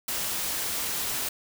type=noise; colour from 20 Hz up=white; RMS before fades=-30 dBFS; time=0.08-1.29 s; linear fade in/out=5 ms; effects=none